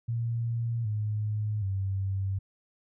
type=tone with pitch steps; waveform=sine; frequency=116.54 / 106.25 / 96.87 Hz; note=A#2 / G#2 / G2; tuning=0 / +40 / -20 cents; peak=-27 dBFS; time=0.08-2.39 s; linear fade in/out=10 ms; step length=770 ms; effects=none